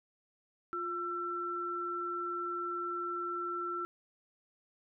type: tone pair together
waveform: sine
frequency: 350.8 / 1342.2 Hz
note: F4 / E6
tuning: +8 / +31 cents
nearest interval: octave + major seventh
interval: 2323 cents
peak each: -40 / -35 dBFS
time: 0.73-3.85 s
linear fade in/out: 0 ms
effects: none